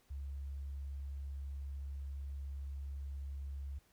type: tone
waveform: sine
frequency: 69.3 Hz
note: C#2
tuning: in tune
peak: -40 dBFS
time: 0.1-3.79 s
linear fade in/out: 10 ms
effects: pink hiss -71 dBFS RMS until 3.92 s